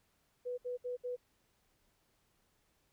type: tone bursts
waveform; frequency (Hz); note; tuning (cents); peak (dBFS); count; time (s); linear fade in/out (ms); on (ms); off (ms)
sine; 493.9; B4; 0; -36; 4; 0.45-1.165; 20; 130; 65
effects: pink hiss -75 dBFS RMS until 2.92 s